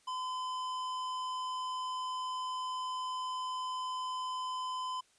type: tone with tanh clipping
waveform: sine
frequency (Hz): 1018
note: C6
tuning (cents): -48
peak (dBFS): -37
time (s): 0.07-5.01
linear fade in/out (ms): 10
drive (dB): 15
effects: white hiss -68 dBFS RMS until 5.18 s + resampled to 22050 Hz